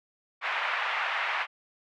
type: band-pass noise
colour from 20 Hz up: white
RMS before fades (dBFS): -30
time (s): 0.41-1.47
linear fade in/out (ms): 50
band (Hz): 750 to 2400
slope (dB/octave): 24
effects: none